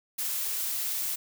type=noise; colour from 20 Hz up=blue; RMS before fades=-31 dBFS; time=0.18-1.16 s; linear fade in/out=10 ms; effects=none